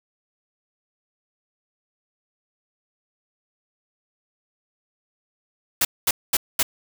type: noise bursts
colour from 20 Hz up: white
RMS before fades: -19 dBFS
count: 4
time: 5.81-6.63 s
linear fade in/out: 5 ms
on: 40 ms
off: 220 ms
effects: none